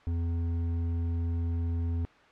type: tone with hard clipping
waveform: triangle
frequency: 84.4 Hz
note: E2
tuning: 41 cents sharp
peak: -29 dBFS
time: 0.07-2.05 s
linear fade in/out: 0 ms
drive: 11 dB
effects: white hiss -56 dBFS RMS until 2.31 s + low-pass 2000 Hz 12 dB/octave